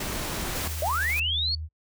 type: noise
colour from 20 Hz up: pink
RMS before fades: -31 dBFS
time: 0-0.68 s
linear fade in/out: 5 ms
type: noise with tremolo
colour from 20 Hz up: white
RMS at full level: -35 dBFS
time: 0.55-1.2 s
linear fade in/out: 5 ms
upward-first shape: sine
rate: 13 Hz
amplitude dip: 30%
type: tone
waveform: sine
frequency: 78.7 Hz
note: D#2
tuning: 20 cents sharp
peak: -31 dBFS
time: 0.59-1.69 s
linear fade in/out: 50 ms
type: linear sweep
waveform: sine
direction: up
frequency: 554 to 4485 Hz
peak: -24 dBFS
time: 0.82-1.55 s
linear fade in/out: 2 ms
effects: noise-tail reverb RT60 0.1 s tail -26 dB re dry